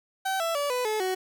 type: tone with pitch steps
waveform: 30% pulse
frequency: 768 / 664.7 / 575.3 / 498 / 431 / 373.1 Hz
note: G5 / E5 / D5 / B4 / A4 / F#4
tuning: -36 / +14 / -36 / +14 / -36 / +14 cents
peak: -23 dBFS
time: 0.25-1.15 s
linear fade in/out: 10 ms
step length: 150 ms
effects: none